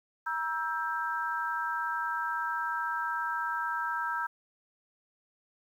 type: chord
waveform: sine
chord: E diminished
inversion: second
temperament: just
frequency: 949.3 / 1318.5 / 1582.2 Hz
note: Bb5 / E6 / G6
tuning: +31 / 0 / +16 cents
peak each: -34 dBFS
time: 0.26-4.27 s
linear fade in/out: 10 ms
effects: 10-bit